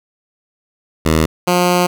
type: tone pair in turn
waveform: 10% pulse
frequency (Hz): 79.3 / 178.02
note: D#2 / F3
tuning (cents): +33 / +33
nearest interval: octave + major second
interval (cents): 1400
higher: second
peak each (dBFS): -3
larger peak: neither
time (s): 1.05-1.26 / 1.47-1.87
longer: second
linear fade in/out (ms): 10
effects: none